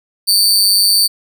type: tone with amplitude modulation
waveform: sawtooth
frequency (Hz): 4561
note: C#8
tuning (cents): +49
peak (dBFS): -3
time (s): 0.27-1.08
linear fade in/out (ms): 20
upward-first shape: sine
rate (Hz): 198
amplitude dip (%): 75
effects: none